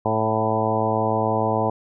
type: harmonic tone with a mistuned harmonic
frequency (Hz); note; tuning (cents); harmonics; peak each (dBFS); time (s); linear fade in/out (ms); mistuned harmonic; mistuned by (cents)
110; A2; 0; 1 / 2 / 3 / 4 / 5 / 6 / 7 / 8 / 9; -27 / -28 / -30 / -27 / -27 / -27 / -26 / -28 / -28; 0.05-1.7; 5; 7; -15
effects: none